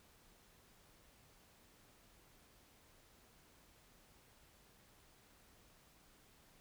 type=silence; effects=pink hiss -67 dBFS RMS until 6.6 s